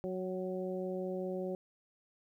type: harmonic tone with a mistuned harmonic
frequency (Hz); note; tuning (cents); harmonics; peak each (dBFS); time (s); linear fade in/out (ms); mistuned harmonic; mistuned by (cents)
185; F#3; 0; 1 / 2 / 3 / 4; -40 / -38 / -40 / -50; 0.04-1.55; 0; 4; +18
effects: 12-bit